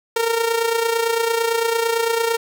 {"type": "tone with amplitude modulation", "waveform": "sawtooth", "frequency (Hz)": 460, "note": "A#4", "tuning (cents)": -23, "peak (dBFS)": -11, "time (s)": [0.16, 2.37], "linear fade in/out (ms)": 5, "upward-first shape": "sine", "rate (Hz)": 28.9, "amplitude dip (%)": 60, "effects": []}